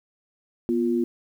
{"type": "tone pair together", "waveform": "sine", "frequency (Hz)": [242.2, 349.5], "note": ["B3", "F4"], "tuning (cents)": [-34, 1], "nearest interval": "tritone", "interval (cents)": 635, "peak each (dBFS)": -23, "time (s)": [0.69, 1.04], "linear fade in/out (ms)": 0, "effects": ["9-bit"]}